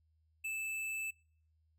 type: tone with hard clipping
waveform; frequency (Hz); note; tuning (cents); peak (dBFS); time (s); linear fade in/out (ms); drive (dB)
sine; 2631; E7; -4; -38; 0.44-1.11; 10; 11
effects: noise-tail reverb RT60 0.5 s tail -25 dB re dry + added 79 Hz sine -70 dBFS peak until 1.78 s